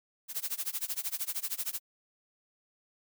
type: noise with tremolo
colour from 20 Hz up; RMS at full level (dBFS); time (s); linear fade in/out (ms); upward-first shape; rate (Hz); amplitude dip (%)
blue; -32; 0.28-1.8; 50; sine; 13; 95
effects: none